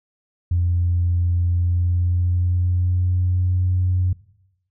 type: tone with pitch glide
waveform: sine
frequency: 87.31 to 91.12 Hz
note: F2 to F#2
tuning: 0 to -26 cents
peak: -15 dBFS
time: 0.51-4.13 s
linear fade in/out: 5 ms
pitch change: +74 cents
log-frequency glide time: 1.5-3.67 s
effects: noise-tail reverb RT60 0.9 s tail -20 dB re dry + tanh soft clip ceiling -11 dBFS